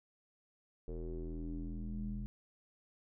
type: tone with low-pass filter sweep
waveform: square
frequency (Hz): 41.2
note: E1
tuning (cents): 0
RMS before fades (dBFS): -41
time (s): 0.88-2.26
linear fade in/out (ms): 0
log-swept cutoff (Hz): 440 to 180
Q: 6.1
effects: none